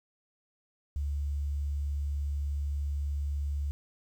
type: tone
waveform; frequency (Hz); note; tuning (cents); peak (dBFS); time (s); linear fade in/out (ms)
sine; 71.7; D2; -41; -29; 0.96-3.71; 0
effects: 10-bit